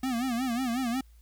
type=tone with vibrato; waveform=square; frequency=246.9 Hz; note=B3; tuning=in tune; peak=-28 dBFS; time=0.03-1.01 s; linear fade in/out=5 ms; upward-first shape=sine; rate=5.5 Hz; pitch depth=130 cents each way; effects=added 57 Hz sine -52 dBFS peak until 1.21 s + white hiss -68 dBFS RMS until 1.21 s